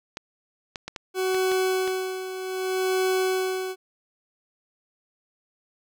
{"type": "clicks", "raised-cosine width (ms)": 0.2, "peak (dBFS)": -16, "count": 7, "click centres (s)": [0.171, 0.758, 0.88, 0.962, 1.346, 1.517, 1.877]}
{"type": "tone with tremolo", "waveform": "40% pulse", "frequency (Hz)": 374.7, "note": "F#4", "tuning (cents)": 22, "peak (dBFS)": -20, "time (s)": [1.14, 3.76], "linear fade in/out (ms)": 50, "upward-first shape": "sine", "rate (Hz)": 0.64, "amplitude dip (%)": 70}
{"effects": []}